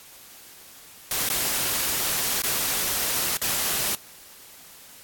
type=noise with dropouts; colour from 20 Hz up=white; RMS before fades=-25 dBFS; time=1.11-3.95 s; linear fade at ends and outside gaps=1 ms; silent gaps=1.289-1.3 / 2.42-2.436 / 3.37-3.416 s; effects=white hiss -47 dBFS RMS until 5.03 s + AAC 64 kbps